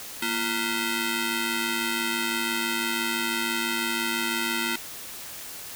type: ring-modulated tone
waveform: 10% pulse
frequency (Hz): 578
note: D5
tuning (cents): -28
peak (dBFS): -14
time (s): 0.22-4.76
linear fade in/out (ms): 5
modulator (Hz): 814
effects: white hiss -39 dBFS RMS until 5.75 s